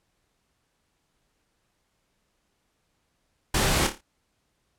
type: noise with echo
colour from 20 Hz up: pink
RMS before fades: -23 dBFS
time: 3.54-3.87 s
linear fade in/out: 5 ms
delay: 28 ms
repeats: 5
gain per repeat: -7 dB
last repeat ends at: 4.01 s
effects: pink hiss -73 dBFS RMS until 4.78 s + low-pass 11000 Hz 12 dB/octave